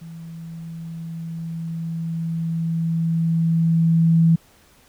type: tone with level ramp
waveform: sine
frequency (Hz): 164.81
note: E3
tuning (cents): 0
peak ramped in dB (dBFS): -34 to -11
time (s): 0.01-4.36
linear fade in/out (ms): 10
effects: pink hiss -54 dBFS RMS until 4.88 s